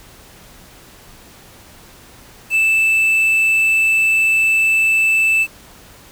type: tone with quantisation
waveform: triangle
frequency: 2639 Hz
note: E7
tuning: 1 cent sharp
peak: -10 dBFS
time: 2.5-5.47 s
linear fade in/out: 50 ms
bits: 6
effects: pink hiss -43 dBFS RMS until 6.11 s